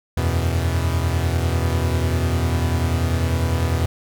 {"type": "chord", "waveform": "45% pulse", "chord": "E suspended second", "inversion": "none", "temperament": "equal", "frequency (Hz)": [82.41, 92.5, 123.47], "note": ["E2", "F#2", "B2"], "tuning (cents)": [0, 0, 0], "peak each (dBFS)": [-20, -25, -24], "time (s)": [0.17, 3.86], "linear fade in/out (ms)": 5, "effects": []}